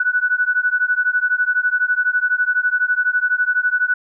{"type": "beating tone pair", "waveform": "sine", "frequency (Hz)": [1476, 1488], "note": ["F#6", "F#6"], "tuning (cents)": [-5, 9], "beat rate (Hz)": 12, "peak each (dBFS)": -18, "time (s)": [0, 3.94], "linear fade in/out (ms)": 5, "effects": []}